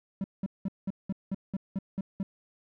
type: tone bursts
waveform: triangle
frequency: 193.4 Hz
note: G3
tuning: 23 cents flat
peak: -26 dBFS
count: 10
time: 0.21-2.23 s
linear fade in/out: 2 ms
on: 31 ms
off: 190 ms
effects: none